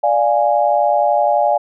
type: chord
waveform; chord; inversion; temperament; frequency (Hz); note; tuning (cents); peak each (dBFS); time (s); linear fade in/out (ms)
sine; D diminished; none; equal; 587.3 / 698.5 / 830.6; D5 / F5 / Ab5; 0 / 0 / 0; -16; 0.03-1.58; 10
effects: none